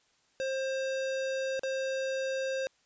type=tone with dropouts; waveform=square; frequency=531 Hz; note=C5; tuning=25 cents sharp; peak=-31 dBFS; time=0.4-2.67 s; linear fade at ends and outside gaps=0 ms; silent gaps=1.594-1.634 s; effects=white hiss -69 dBFS RMS until 2.85 s + resampled to 16000 Hz